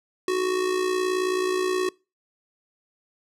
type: tone with amplitude modulation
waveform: square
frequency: 370 Hz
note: F#4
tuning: in tune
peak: -20 dBFS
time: 0.28-1.89 s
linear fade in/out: 2 ms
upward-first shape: sine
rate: 58.8 Hz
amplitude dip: 55%
effects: noise-tail reverb RT60 0.3 s tail -25 dB re dry + low-pass 10000 Hz 12 dB/octave